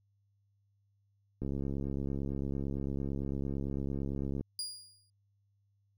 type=click train; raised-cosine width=3 ms; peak=-24 dBFS; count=207; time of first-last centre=1.42-4.41 s; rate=68.9 Hz
type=tone with exponential decay; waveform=30% pulse; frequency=4852 Hz; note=D#8; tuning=44 cents flat; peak=-30 dBFS; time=4.59-5.1 s; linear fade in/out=1 ms; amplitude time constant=110 ms
effects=added 100 Hz sine -70 dBFS peak until 5.97 s